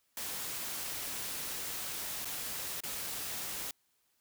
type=noise with dropouts; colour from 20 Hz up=white; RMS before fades=-39 dBFS; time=0.17-3.71 s; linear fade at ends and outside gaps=2 ms; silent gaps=2.248-2.254 / 2.805-2.835 s; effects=white hiss -75 dBFS RMS until 4.2 s